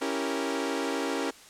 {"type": "chord", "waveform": "sawtooth", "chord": "C# diminished seventh", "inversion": "none", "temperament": "equal", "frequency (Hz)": [277.2, 329.6, 392, 466.2], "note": ["C#4", "E4", "G4", "Bb4"], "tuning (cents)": [0, 0, 0, 0], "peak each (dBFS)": [-28, -31, -31, -30], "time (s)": [0.01, 1.31], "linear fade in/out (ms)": 10, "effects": ["white hiss -51 dBFS RMS until 1.49 s", "low-pass 9000 Hz 12 dB/octave"]}